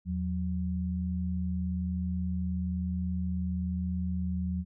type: tone pair together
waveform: sine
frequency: 81.21 / 182.3 Hz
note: E2 / F#3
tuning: -25 / -25 cents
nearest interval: octave + major second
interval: 1400 cents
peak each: -32 / -31 dBFS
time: 0.05-4.65 s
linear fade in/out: 50 ms
effects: none